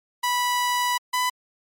sawtooth tone pair in turn, 983 / 998.5 Hz, B5 / B5, -8 / +19 cents, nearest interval unison, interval 27 cents, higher second, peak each -17 dBFS, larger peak neither, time 0.23-0.98 / 1.13-1.3 s, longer first, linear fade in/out 10 ms, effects MP3 64 kbps

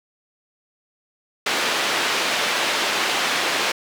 white band-pass noise, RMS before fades -22 dBFS, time 1.46-3.72 s, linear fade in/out 5 ms, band 300 to 3400 Hz, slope 12 dB/octave, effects none

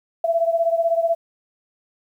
sine beating tone pair, 664 / 680 Hz, E5 / F5, +12 / -46 cents, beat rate 16 Hz, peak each -18 / -22 dBFS, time 0.24-1.15 s, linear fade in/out 5 ms, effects 9-bit

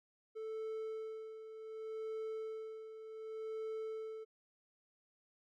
triangle tone with tremolo, 440 Hz, A4, in tune, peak -37 dBFS, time 0.35-4.25 s, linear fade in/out 20 ms, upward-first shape sine, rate 0.67 Hz, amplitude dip 65%, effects none

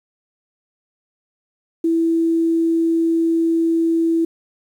sine tone, 330 Hz, E4, 2 cents sharp, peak -14 dBFS, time 1.84-4.25 s, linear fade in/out 5 ms, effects 8-bit

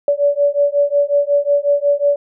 sine beating tone pair, 571 / 576.5 Hz, D5 / D5, -49 / -32 cents, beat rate 5.5 Hz, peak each -15 dBFS, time 0.08-2.16 s, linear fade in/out 2 ms, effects none

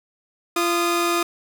sawtooth tone pair together, 343.6 / 1232.3 Hz, F4 / D#6, -28 / -17 cents, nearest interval octave + minor seventh, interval 2211 cents, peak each -17 / -19 dBFS, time 0.56-1.23 s, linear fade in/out 5 ms, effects none

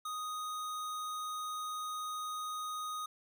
square tone, 1244.5 Hz, D#6, in tune, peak -38 dBFS, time 0.05-3.06 s, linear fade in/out 5 ms, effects 13-bit

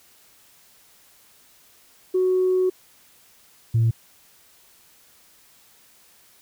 sine tone pair in turn, 370 / 114.08 Hz, F#4 / A#2, 0 / -37 cents, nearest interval octave + minor sixth, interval 2037 cents, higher first, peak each -16 / -14 dBFS, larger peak second, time 2.14-2.7 / 3.74-3.91 s, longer first, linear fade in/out 10 ms, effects tanh soft clip ceiling -13 dBFS + white hiss -55 dBFS RMS until 6.41 s

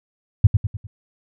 sine tone with echo, 102.2 Hz, G#2, 27 cents flat, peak -4 dBFS, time 0.44-0.47 s, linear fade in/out 5 ms, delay 100 ms, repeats 4, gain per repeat -7 dB, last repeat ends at 0.87 s, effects none

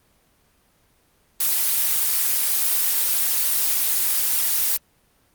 blue noise, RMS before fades -20 dBFS, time 1.4-4.77 s, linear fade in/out 5 ms, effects pink hiss -61 dBFS RMS until 5.34 s + Opus 24 kbps

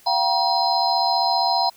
sine tone cluster, 693 / 768 / 952 / 4128 / 5040 Hz, F5 / G5 / A#5 / C8 / D#8, -14 / -36 / +36 / -24 / +21 cents, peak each -24 / -22 / -22 / -25 / -27 dBFS, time 0.06-1.7 s, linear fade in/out 10 ms, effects white hiss -52 dBFS RMS until 1.76 s

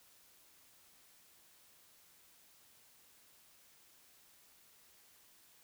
silence, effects white hiss -65 dBFS RMS until 5.63 s

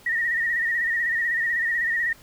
sine tone with vibrato, 1869 Hz, A#6, 4 cents sharp, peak -21 dBFS, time 0.06-2.13 s, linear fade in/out 5 ms, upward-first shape sine, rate 16 Hz, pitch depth 63 cents each way, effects pink hiss -51 dBFS RMS until 2.22 s

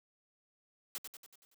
white noise with echo, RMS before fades -40 dBFS, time 0.95-0.98 s, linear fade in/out 0 ms, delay 94 ms, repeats 6, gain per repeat -5 dB, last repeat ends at 1.544 s, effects high-pass 200 Hz 12 dB/octave

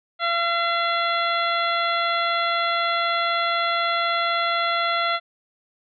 harmonic tone, 681 Hz, F5, 44 cents flat, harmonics 1 / 2 / 3 / 4 / 5 / 6, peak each -26 / -23 / -27 / -35 / -29 / -33 dBFS, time 0.19-5.2 s, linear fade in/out 50 ms, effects none

